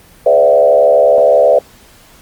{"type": "tone with frequency modulation", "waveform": "sine", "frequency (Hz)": 579, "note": "D5", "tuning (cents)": -25, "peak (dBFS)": -5, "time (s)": [0.26, 1.59], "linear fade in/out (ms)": 5, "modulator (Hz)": 72.1, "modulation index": 1.4, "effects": ["pink hiss -43 dBFS RMS until 2.21 s", "Opus 24 kbps"]}